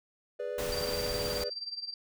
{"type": "chord", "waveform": "triangle", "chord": "G# diminished", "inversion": "none", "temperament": "equal", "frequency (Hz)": [415.3, 493.9, 587.3], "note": ["G#4", "B4", "D5"], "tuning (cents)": [0, 0, 0], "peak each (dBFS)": [-38, -34, -36], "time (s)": [0.39, 1.5], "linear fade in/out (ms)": 10}
{"type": "noise", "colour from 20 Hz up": "pink", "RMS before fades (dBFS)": -37, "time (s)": [0.58, 1.44], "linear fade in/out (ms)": 5}
{"type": "tone with tremolo", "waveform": "sine", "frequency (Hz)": 4699, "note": "D8", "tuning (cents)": 0, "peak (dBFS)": -33, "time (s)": [0.72, 1.94], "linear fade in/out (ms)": 2, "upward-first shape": "sine", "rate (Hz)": 19, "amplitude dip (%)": 80}
{"effects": []}